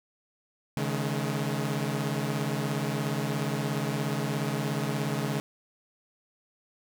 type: chord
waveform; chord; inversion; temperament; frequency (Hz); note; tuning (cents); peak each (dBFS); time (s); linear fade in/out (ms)
sawtooth; C# suspended second; none; equal with one note detuned; 138.59 / 155.56 / 212.3; C#3 / D#3 / G#3; 0 / 0 / +38; -27 / -29 / -29; 0.77-5.4; 0
effects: none